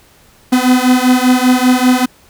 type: beating tone pair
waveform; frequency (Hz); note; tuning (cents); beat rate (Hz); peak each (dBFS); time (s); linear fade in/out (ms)
45% pulse; 250 / 255.1; B3 / C4; +21 / -44; 5.1; -11; 0.52-2.06; 10
effects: pink hiss -47 dBFS RMS until 2.29 s